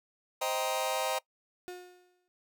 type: chord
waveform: sawtooth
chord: C minor seventh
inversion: none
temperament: just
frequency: 523.3 / 627.9 / 784.9 / 941.9 Hz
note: C5 / Eb5 / G5 / Bb5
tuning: 0 / +16 / +2 / +18 cents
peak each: -31 dBFS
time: 0.41-1.19 s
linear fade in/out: 10 ms
type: tone with exponential decay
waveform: 35% pulse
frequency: 360 Hz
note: F#4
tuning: 47 cents flat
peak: -36 dBFS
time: 1.68-2.28 s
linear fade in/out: 0 ms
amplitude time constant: 130 ms
effects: noise-tail reverb RT60 0.1 s tail -21 dB re dry